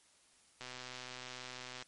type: click train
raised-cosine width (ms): 0.2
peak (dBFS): -28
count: 154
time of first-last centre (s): 0.61-1.824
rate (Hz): 126
effects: white hiss -67 dBFS RMS until 1.87 s + MP3 48 kbps